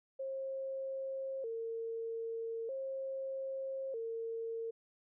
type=tone with vibrato; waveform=sine; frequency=493.9 Hz; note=B4; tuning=in tune; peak=-37 dBFS; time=0.19-4.71 s; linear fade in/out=10 ms; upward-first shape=square; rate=0.4 Hz; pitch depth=140 cents each way; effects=none